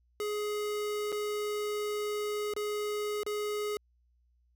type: tone with dropouts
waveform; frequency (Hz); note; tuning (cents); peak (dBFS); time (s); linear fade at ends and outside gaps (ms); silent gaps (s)
square; 418.4; G#4; +13; -32; 0.2-3.77; 1; 1.12-1.125 / 2.537-2.564 / 3.233-3.264
effects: added 60 Hz sine -66 dBFS peak until 4.55 s